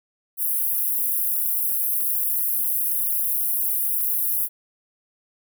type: high-pass noise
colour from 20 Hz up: pink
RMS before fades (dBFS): -23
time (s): 0.37-4.49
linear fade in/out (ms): 50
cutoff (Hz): 11000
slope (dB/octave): 48
effects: none